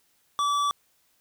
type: tone with hard clipping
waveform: triangle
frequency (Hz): 1153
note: D6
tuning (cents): -32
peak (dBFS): -24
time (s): 0.39-0.71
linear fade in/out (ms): 0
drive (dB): 16
effects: white hiss -67 dBFS RMS until 1.2 s